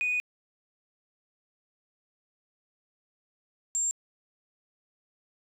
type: tone pair in turn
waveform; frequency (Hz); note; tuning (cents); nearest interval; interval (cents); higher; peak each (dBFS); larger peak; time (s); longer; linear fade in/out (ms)
sine; 2478 / 7400; D#7 / A#8; -8 / -14; octave + perfect fifth; 1894; second; -24; neither; 0.01-0.2 / 3.75-3.91; first; 0
effects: tanh soft clip ceiling -22 dBFS + 10-bit